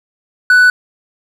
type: tone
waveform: triangle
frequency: 1488 Hz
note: F#6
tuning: 9 cents sharp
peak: -3 dBFS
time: 0.5-0.7 s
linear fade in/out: 2 ms
effects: none